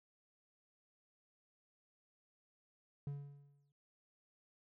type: tone with exponential decay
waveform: triangle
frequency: 142.2 Hz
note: C#3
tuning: 45 cents sharp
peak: -36 dBFS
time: 3.07-3.72 s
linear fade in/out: 2 ms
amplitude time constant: 140 ms
effects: none